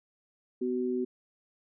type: tone pair together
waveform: sine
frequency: 250.3 / 375 Hz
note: B3 / F#4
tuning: +23 / +23 cents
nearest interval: perfect fifth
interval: 700 cents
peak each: -31 / -30 dBFS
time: 0.61-1.05 s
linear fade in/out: 10 ms
effects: none